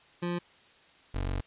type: tone pair in turn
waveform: 25% pulse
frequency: 174.61 / 46.6 Hz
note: F3 / F#1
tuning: 0 / +13 cents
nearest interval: octave + major seventh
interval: 2287 cents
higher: first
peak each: -26 dBFS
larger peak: neither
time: 0.22-0.39 / 1.14-1.41 s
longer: second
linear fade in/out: 10 ms
effects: white hiss -59 dBFS RMS until 1.46 s + resampled to 8000 Hz